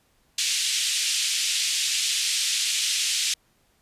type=band-pass noise; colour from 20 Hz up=pink; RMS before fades=-25 dBFS; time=0.38-3.34 s; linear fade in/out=5 ms; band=2700 to 8800 Hz; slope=24 dB/octave; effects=pink hiss -65 dBFS RMS until 3.81 s + resampled to 32000 Hz